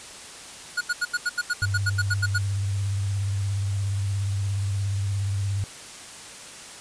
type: tone bursts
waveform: square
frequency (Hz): 1446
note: F#6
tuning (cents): -40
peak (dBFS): -22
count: 14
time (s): 0.77-2.384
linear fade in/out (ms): 10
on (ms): 41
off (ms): 80
type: tone with vibrato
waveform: sine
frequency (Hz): 99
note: G2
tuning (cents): +18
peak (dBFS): -23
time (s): 1.62-5.64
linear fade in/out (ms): 0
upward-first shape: sine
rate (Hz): 17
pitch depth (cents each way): 49
effects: white hiss -41 dBFS RMS until 6.8 s + resampled to 22050 Hz